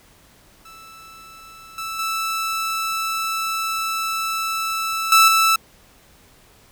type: tone with level steps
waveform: sawtooth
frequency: 1318.5 Hz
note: E6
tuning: in tune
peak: -37 / -23 / -18 / -6 / -10 dBFS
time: 0.65-5.56 s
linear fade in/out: 5 ms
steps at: 1.78 / 1.99 / 5.12 / 5.28 s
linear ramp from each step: 2 ms
effects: pink hiss -52 dBFS RMS until 6.71 s